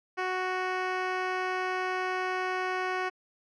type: tone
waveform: 10% pulse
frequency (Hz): 370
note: F#4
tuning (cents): 0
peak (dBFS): -20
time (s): 0.17-3.1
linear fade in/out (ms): 20
effects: low-pass 3000 Hz 12 dB/octave